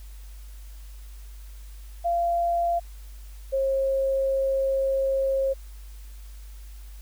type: tone pair in turn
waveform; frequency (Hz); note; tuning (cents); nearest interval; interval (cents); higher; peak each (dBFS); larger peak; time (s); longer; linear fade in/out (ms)
sine; 688 / 538.5; F5 / C5; -26 / +50; major third; 424; first; -21 / -21; neither; 2.04-2.8 / 3.52-5.54; second; 20
effects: added 50 Hz sine -39 dBFS peak until 7.01 s + white hiss -55 dBFS RMS until 7.01 s